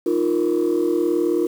sine chord, Eb suspended second, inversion none, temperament just, 311.1 / 350 / 466.7 Hz, Eb4 / F4 / Bb4, 0 / +4 / +2 cents, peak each -21 / -18 / -22 dBFS, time 0.06-1.47 s, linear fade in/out 5 ms, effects tanh soft clip ceiling -12 dBFS + 7-bit

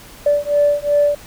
sine beating tone pair, 581 / 583.7 Hz, D5 / D5, -19 / -11 cents, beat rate 2.7 Hz, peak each -15 dBFS, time 0.26-1.15 s, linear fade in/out 5 ms, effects tanh soft clip ceiling -5 dBFS + pink hiss -40 dBFS RMS until 1.26 s

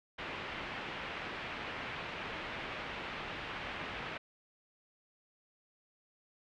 white low-pass noise, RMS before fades -42 dBFS, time 0.18-4.18 s, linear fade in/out 10 ms, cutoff 2800 Hz, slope 24 dB/octave, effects none

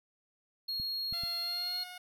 triangle tone, 4289 Hz, C8, 42 cents sharp, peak -32 dBFS, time 0.68-1.84 s, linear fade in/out 10 ms
clicks, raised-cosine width 5 ms, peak -33 dBFS, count 3, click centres 0.799 / 1.126 / 1.236 s
10% pulse tone with pitch glide, 687 to 722.8 Hz, F5 to F#5, -29 to -41 cents, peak -36 dBFS, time 1.13-1.98 s, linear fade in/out 5 ms, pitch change +88 cents, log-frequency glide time 1.4-1.8 s
effects none

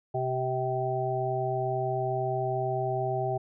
harmonic tone, 128.9 Hz, C3, 26 cents flat, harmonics 1 / 3 / 5 / 6, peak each -32 / -32 / -32 / -32 dBFS, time 0.14-3.38 s, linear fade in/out 10 ms, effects none

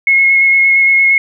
sine tone with vibrato, 2169 Hz, C#7, 38 cents flat, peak -6 dBFS, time 0.07-1.18 s, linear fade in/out 2 ms, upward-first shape square, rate 8.7 Hz, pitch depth 10 cents each way, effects none

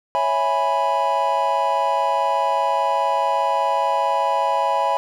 triangle chord, C# minor seventh, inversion none, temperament equal, 554.4 / 659.3 / 830.6 / 987.8 Hz, C#5 / E5 / G#5 / B5, 0 / 0 / 0 / 0 cents, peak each -23 / -23 / -20 / -19 dBFS, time 0.15-4.97 s, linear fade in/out 0 ms, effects none

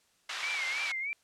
white band-pass noise, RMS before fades -38 dBFS, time 0.29-0.92 s, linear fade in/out 5 ms, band 1100 to 3300 Hz, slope 12 dB/octave
sine tone with vibrato, 2217 Hz, C#7, in tune, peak -32 dBFS, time 0.43-1.13 s, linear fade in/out 0 ms, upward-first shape sine, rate 3.2 Hz, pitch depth 110 cents each way
effects white hiss -69 dBFS RMS until 1.23 s + low-pass 9000 Hz 12 dB/octave

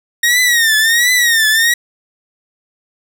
sawtooth tone with vibrato, 1862 Hz, A#6, 2 cents flat, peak -6 dBFS, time 0.23-1.74 s, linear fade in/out 5 ms, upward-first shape triangle, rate 1.4 Hz, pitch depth 140 cents each way, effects none

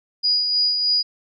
sine tone with tremolo, 4904 Hz, D#8, 26 cents flat, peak -15 dBFS, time 0.23-1.03 s, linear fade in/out 20 ms, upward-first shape sine, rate 3.2 Hz, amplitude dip 40%, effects none

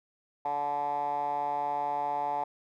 10% pulse tone with band-pass filter, 144.7 Hz, D3, 25 cents flat, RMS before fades -31 dBFS, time 0.45-2.44 s, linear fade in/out 5 ms, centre 820 Hz, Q 9.3, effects none

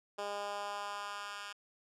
10% pulse tone with high-pass filter sweep, 203.6 Hz, G#3, 34 cents flat, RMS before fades -41 dBFS, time 0.18-1.53 s, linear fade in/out 10 ms, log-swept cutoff 490 to 1700 Hz, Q 1.5, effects low-pass 8000 Hz 12 dB/octave

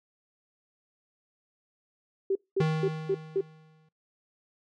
sine tone bursts, 388.2 Hz, G4, 17 cents flat, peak -23 dBFS, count 5, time 2.3-3.41 s, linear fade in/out 5 ms, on 54 ms, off 210 ms
square tone with exponential decay, 157.2 Hz, D#3, 18 cents sharp, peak -23 dBFS, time 2.6-3.89 s, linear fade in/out 5 ms, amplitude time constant 280 ms
effects noise-tail reverb RT60 0.2 s tail -24 dB re dry + low-pass 4000 Hz 12 dB/octave

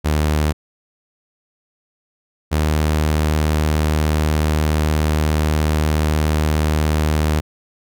sawtooth tone pair in turn, 76 / 76.79 Hz, D#2 / D#2, -40 / -22 cents, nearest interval unison, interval 18 cents, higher second, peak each -11 dBFS, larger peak neither, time 0.04-0.53 / 2.51-7.41 s, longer second, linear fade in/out 20 ms, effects none

